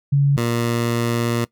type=tone pair in turn; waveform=sine / 15% pulse; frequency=140.9 / 117.83 Hz; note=C#3 / A#2; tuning=+29 / +19 cents; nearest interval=minor third; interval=310 cents; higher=first; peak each=-12 dBFS; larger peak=neither; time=0.12-0.37 / 0.37-1.45 s; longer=second; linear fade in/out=10 ms; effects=noise-tail reverb RT60 0.1 s tail -20 dB re dry